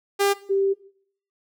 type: tone pair in turn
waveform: sawtooth / sine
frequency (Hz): 400.2 / 391.7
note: G4 / G4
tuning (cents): +36 / -1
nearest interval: unison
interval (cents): 37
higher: first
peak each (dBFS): -14 / -18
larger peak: first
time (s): 0.19-0.34 / 0.49-0.74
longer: second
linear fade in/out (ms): 20
effects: noise-tail reverb RT60 0.6 s tail -18 dB re dry